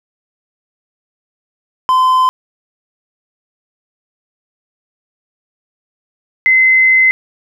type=tone pair in turn; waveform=triangle / sine; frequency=1027 / 2054 Hz; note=C6 / C7; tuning=-33 / -33 cents; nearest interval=octave; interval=1200 cents; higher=second; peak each=-6 dBFS; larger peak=neither; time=1.89-2.29 / 6.46-7.11 s; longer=second; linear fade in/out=0 ms; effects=none